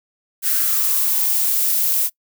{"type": "noise with high-pass filter sweep", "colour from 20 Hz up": "violet", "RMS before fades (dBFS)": -18, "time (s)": [0.42, 2.1], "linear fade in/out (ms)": 50, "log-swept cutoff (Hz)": [1600, 420], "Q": 5.1, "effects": ["noise-tail reverb RT60 0.1 s tail -23 dB re dry"]}